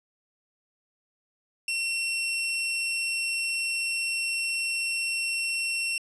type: tone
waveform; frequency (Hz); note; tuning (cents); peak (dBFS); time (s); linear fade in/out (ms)
sawtooth; 2719; F7; -47; -23; 1.68-5.98; 2
effects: resampled to 24000 Hz + 10-bit